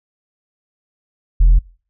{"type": "tone", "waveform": "sine", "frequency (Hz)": 41.93, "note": "E1", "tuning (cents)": 30, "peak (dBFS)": -4, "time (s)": [1.4, 1.59], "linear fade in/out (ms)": 10, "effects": ["noise-tail reverb RT60 0.4 s tail -24 dB re dry", "tanh soft clip ceiling -5 dBFS"]}